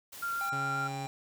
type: noise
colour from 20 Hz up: white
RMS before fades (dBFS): -46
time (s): 0.12-0.5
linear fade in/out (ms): 10
type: tone with vibrato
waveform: sine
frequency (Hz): 1383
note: F6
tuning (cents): -17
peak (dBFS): -31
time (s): 0.22-0.88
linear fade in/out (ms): 10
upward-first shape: sine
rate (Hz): 7.4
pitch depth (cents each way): 10
type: harmonic tone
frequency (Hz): 794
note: G5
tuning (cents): +22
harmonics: 1 / 3 / 5 / 7 / 9 / 10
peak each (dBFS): -38 / -50 / -52 / -57 / -57 / -59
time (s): 0.41-1.07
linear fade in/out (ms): 0
type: tone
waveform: sawtooth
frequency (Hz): 138.59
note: C#3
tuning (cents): 0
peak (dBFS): -33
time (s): 0.52-1.07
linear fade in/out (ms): 10
effects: none